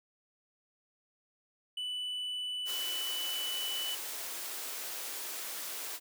triangle tone, 2981 Hz, F#7, 12 cents sharp, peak -33 dBFS, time 1.77-3.95 s, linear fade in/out 5 ms
white high-pass noise, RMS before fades -40 dBFS, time 2.65-6 s, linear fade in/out 50 ms, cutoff 300 Hz, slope 24 dB/octave
effects none

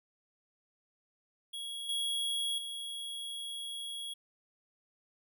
square tone with level steps, 3322 Hz, G#7, in tune, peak -39 / -32 / -39 dBFS, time 1.53-4.14 s, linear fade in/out 10 ms, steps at 1.89 / 2.58 s, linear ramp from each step 2 ms, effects none

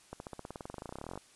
accelerating click train, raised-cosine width 1 ms, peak -27 dBFS, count 27, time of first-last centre 0.13-1.176 s, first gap 71 ms, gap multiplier 0.95, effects white hiss -61 dBFS RMS until 1.35 s + resampled to 24000 Hz

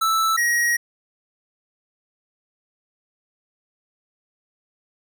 square tone pair in turn, 1318.5 / 1893.4 Hz, E6 / A#6, 0 / +26 cents, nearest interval tritone, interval 626 cents, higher second, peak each -18 dBFS, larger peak neither, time 0.01-0.37 / 0.37-0.77 s, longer second, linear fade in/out 10 ms, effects none

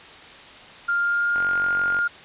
sine tone with pitch glide, 1400 to 1413 Hz, F6 to F6, +4 to +20 cents, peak -19 dBFS, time 0.88-2.08 s, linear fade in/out 10 ms, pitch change +16 cents, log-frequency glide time 0.99-1.3 s
click train, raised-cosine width 0.5 ms, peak -19 dBFS, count 30, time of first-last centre 1.36-1.989 s, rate 46.1 Hz
effects white hiss -43 dBFS RMS until 2.24 s + resampled to 8000 Hz

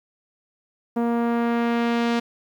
sawtooth tone with low-pass filter sweep, 234.9 Hz, A#3, 13 cents sharp, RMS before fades -22 dBFS, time 0.96-2.2 s, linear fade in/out 10 ms, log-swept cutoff 880 to 4500 Hz, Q 0.84, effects 9-bit

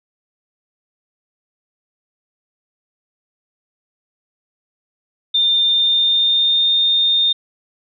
sine tone with pitch glide, 3607 to 3645 Hz, A7 to A#7, +42 to -40 cents, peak -12 dBFS, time 5.34-7.33 s, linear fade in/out 10 ms, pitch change +18 cents, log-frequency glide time 5.63-6.71 s, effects none

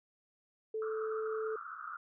sine tone, 438.2 Hz, A4, 7 cents flat, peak -34 dBFS, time 0.74-1.56 s, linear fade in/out 5 ms
pink band-pass noise, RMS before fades -45 dBFS, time 0.82-1.97 s, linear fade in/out 2 ms, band 1200 to 1400 Hz, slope 96 dB/octave
effects none

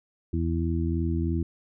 harmonic tone, 83 Hz, E2, 12 cents sharp, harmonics 1 / 2 / 3 / 4, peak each -26 / -31 / -32 / -31 dBFS, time 0.33-1.43 s, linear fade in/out 5 ms, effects none

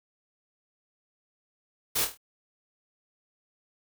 white noise with echo, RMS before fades -27 dBFS, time 1.95-2.05 s, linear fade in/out 10 ms, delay 25 ms, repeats 5, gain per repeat -6 dB, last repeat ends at 2.175 s, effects none

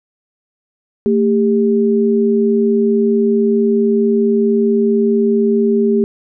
sine tone pair together, 224.5 / 400 Hz, A3 / G4, +35 / +35 cents, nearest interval minor seventh, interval 1000 cents, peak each -13 dBFS, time 1.06-6.04 s, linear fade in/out 0 ms, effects none

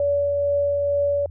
sine tone with tremolo, 571 Hz, D5, 49 cents flat, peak -17 dBFS, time 0-1.26 s, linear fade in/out 2 ms, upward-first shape triangle, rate 2.2 Hz, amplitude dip 25%, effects added 85 Hz sine -35 dBFS peak until 1.3 s

